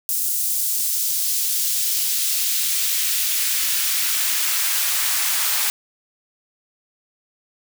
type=noise with high-pass filter sweep; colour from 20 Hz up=white; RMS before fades=-21 dBFS; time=0.09-5.7 s; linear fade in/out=0 ms; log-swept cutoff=7600 to 930 Hz; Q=0.77; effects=none

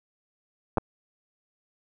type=clicks; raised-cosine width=1 ms; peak=-10 dBFS; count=2; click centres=0.773 / 0.782 s; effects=none

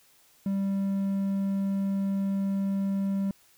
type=tone; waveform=triangle; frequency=196 Hz; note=G3; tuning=in tune; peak=-23 dBFS; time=0.46-3.31 s; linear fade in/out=2 ms; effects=white hiss -61 dBFS RMS until 3.57 s

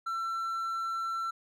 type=tone; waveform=triangle; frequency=1345 Hz; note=E6; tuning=34 cents sharp; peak=-29 dBFS; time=0.06-1.31 s; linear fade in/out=10 ms; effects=none

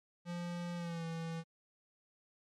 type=tone with pitch glide; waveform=square; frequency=173.9 to 164.71 Hz; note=F3 to E3; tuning=-7 to -1 cents; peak=-39 dBFS; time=0.25-1.44 s; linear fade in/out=50 ms; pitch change=-94 cents; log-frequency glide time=0.76-1.05 s; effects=low-pass 7000 Hz 12 dB/octave + MP3 64 kbps

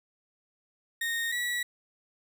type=tone pair in turn; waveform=35% pulse; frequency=1851 / 1938.1 Hz; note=A#6 / B6; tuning=-13 / -33 cents; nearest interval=minor second; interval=80 cents; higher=second; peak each=-27 dBFS; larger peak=neither; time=1.01-1.32 / 1.32-1.63 s; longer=neither; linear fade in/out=5 ms; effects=none

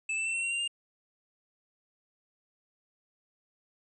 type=tone with pitch steps; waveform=square; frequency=2626 / 2655 / 2684 / 2714 / 2744 / 2774 / 2805 Hz; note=E7 / E7 / E7 / E7 / F7 / F7 / F7; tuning=-7 / +12 / +31 / +50 / -31 / -12 / +7 cents; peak=-30 dBFS; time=0.09-0.678 s; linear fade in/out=5 ms; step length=84 ms; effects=resampled to 24000 Hz

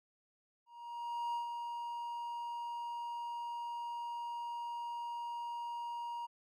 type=tone with ADSR envelope; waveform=triangle; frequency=946 Hz; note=A#5; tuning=25 cents sharp; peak=-32 dBFS; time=0.66-6.27 s; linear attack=680 ms; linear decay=120 ms; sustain=-5 dB; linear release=20 ms; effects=none

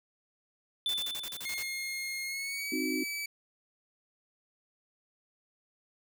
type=tone with exponential decay; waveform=triangle; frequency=3520 Hz; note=A7; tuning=in tune; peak=-26 dBFS; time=0.86-2.24 s; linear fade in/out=1 ms; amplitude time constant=300 ms
type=noise bursts; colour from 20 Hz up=white; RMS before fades=-41 dBFS; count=9; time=0.89-1.626 s; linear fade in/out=0 ms; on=48 ms; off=38 ms
type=tone with pitch glide; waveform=sawtooth; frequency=2144 to 2298 Hz; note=C7 to D7; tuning=+42 to -38 cents; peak=-31 dBFS; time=1.45-3.26 s; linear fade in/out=5 ms; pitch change=+120 cents; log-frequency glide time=2.26-2.74 s
type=chord; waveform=sine; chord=C diminished; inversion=none; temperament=equal; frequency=261.6 / 311.1 / 370 Hz; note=C4 / Eb4 / Gb4; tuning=0 / 0 / 0 cents; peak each=-34 / -34 / -37 dBFS; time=2.72-3.04 s; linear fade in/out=5 ms
effects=none

